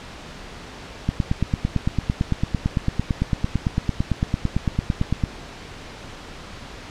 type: click train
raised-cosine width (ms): 5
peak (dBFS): -7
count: 38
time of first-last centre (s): 1.09-5.238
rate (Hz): 8.92
effects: pink hiss -38 dBFS RMS until 6.9 s + low-pass 5000 Hz 12 dB/octave